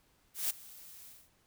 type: noise with ADSR envelope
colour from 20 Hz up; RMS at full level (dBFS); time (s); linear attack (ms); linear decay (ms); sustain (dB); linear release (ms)
blue; -31; 0.34-1.3; 160; 13; -21; 230
effects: pink hiss -70 dBFS RMS until 1.46 s